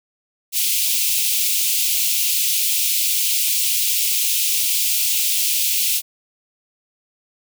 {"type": "high-pass noise", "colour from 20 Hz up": "white", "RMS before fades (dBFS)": -19, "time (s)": [0.52, 6.02], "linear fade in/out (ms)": 50, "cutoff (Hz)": 2400, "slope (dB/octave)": 48, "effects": []}